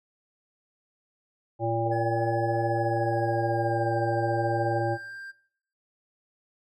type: harmonic tone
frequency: 114.7 Hz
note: A#2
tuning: 28 cents flat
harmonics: 1 / 3 / 5 / 7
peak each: -30 / -30 / -30 / -30 dBFS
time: 1.59-4.98 s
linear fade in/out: 50 ms
type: chord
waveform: sine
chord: G minor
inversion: first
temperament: equal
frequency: 466.2 / 587.3 / 784 Hz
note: Bb4 / D5 / G5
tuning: 0 / 0 / 0 cents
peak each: -36 dBFS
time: 1.85-4.82 s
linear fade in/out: 20 ms
type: tone with pitch glide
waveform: triangle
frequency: 1700 to 1586.2 Hz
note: G#6 to G6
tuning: +40 to +20 cents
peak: -37 dBFS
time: 1.91-5.32 s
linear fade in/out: 20 ms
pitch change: -120 cents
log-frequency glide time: 2.68-3.94 s
effects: noise-tail reverb RT60 0.6 s tail -19 dB re dry